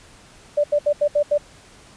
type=tone bursts at uneven times; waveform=sine; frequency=587.3 Hz; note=D5; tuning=in tune; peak=-14 dBFS; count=6; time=0.57-0.64 / 0.72-0.79 / 0.86-0.93 / 1.01-1.08 / 1.15-1.23 / 1.31-1.38 s; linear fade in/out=10 ms; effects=pink hiss -48 dBFS RMS until 1.96 s + resampled to 22050 Hz